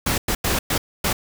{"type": "noise bursts at uneven times", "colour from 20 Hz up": "pink", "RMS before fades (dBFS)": -21, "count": 5, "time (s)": [[0.06, 0.18], [0.28, 0.35], [0.44, 0.59], [0.7, 0.78], [1.04, 1.13]], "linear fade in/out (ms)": 5, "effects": []}